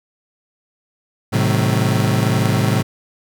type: chord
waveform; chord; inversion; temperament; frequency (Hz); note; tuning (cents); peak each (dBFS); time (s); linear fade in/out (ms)
35% pulse; A diminished seventh; none; just; 110 / 132 / 158.4 / 190.08; A2 / C3 / Eb3 / Gb3; 0 / +16 / +31 / +47; -16 / -18 / -21 / -20; 1.32-2.83; 20
effects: none